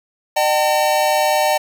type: tone cluster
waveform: square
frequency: 607 / 767 / 897 Hz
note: D#5 / G5 / A5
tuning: -43 / -38 / +33 cents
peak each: -18 / -19 / -21 dBFS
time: 0.36-1.58 s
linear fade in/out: 10 ms
effects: 7-bit